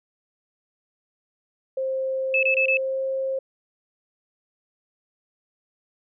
sine tone with pitch glide, 528 to 532.6 Hz, C5 to C5, +16 to +31 cents, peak -23 dBFS, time 1.77-3.39 s, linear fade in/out 5 ms, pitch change +15 cents, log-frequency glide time 2.69-3.03 s
sine tone bursts, 2611 Hz, E7, 17 cents flat, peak -18 dBFS, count 4, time 2.34-2.771 s, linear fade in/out 2 ms, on 89 ms, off 25 ms
effects none

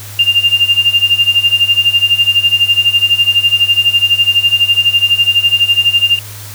sine tone with tremolo, 2800 Hz, F7, 4 cents sharp, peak -4 dBFS, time 0.19-6.19 s, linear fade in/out 2 ms, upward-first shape sine, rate 12 Hz, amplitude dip 85%, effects added 103 Hz sine -29 dBFS peak until 6.54 s + white hiss -31 dBFS RMS until 6.54 s

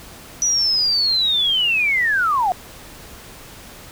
sine linear sweep, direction down, 5920 to 698.5 Hz, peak -15 dBFS, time 0.42-2.52 s, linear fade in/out 0 ms, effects pink hiss -40 dBFS RMS until 3.91 s

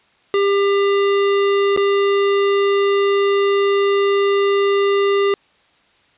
square tone with dropouts, 399 Hz, G4, 31 cents sharp, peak -14 dBFS, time 0.34-5.34 s, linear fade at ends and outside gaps 1 ms, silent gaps 1.764-1.774 s, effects white hiss -56 dBFS RMS until 6.17 s + resampled to 8000 Hz

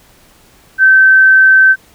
sine tone, 1544 Hz, G6, 27 cents flat, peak -3 dBFS, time 0.78-1.76 s, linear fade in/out 50 ms, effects pink hiss -46 dBFS RMS until 1.94 s

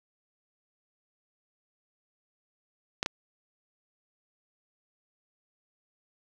clicks, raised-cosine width 0.2 ms, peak -11 dBFS, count 2, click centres 3.029 / 3.061 s, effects none

